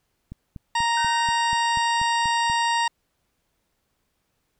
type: click train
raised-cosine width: 5 ms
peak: -24 dBFS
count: 10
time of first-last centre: 0.32-2.499 s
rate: 4.13 Hz
type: harmonic tone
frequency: 932.3 Hz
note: A#5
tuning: in tune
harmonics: 1 / 2 / 3 / 4 / 5 / 6 / 8 / 9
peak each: -21 / -27 / -31 / -33 / -35 / -37 / -39 / -40 dBFS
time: 0.75-2.88 s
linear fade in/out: 5 ms
type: tone with exponential decay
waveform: triangle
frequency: 1531 Hz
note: G6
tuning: 41 cents flat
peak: -28 dBFS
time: 0.97-2.4 s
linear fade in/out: 2 ms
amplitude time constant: 310 ms
effects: pink hiss -73 dBFS RMS until 4.59 s